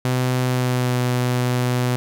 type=tone with pitch glide; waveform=sawtooth; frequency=126.9 to 124.36 Hz; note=B2 to B2; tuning=+47 to +12 cents; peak=-14 dBFS; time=0.05-1.96 s; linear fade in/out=0 ms; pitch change=-35 cents; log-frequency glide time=0.42-1.02 s; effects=none